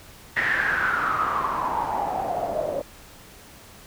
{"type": "noise with low-pass filter sweep", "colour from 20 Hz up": "white", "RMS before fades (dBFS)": -25, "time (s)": [0.36, 2.82], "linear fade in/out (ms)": 10, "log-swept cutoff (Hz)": [1900, 560], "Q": 9.2, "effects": ["pink hiss -47 dBFS RMS until 3.86 s"]}